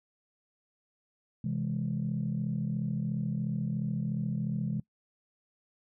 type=chord; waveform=sine; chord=C augmented; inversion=none; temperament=equal; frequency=130.81 / 164.81 / 207.7 Hz; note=C3 / E3 / G#3; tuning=0 / 0 / 0 cents; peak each=-33 dBFS; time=1.44-4.8 s; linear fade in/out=5 ms; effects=noise-tail reverb RT60 0.1 s tail -22 dB re dry + tanh soft clip ceiling -22 dBFS